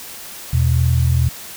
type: tone pair together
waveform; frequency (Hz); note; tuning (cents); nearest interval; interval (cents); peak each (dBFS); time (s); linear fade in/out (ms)
sine; 82.2 / 124.12; E2 / B2; -4 / +9; perfect fifth; 713; -15; 0.53-1.29; 5
effects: white hiss -34 dBFS RMS until 1.56 s